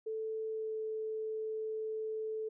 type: tone with pitch glide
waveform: sine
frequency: 440 to 437.2 Hz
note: A4 to A4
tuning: 0 to -11 cents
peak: -35 dBFS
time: 0.06-2.49 s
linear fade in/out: 10 ms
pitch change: -11 cents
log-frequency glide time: 0.49-0.76 s
effects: none